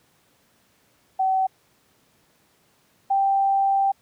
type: tone pair in turn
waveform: sine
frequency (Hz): 761 / 784.7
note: F#5 / G5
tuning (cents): +48 / +2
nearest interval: minor second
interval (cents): 54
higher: second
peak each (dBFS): -18 / -17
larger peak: second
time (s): 1.19-1.47 / 3.1-3.92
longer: second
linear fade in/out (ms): 10
effects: pink hiss -62 dBFS RMS until 4.01 s + high-pass 100 Hz 12 dB/octave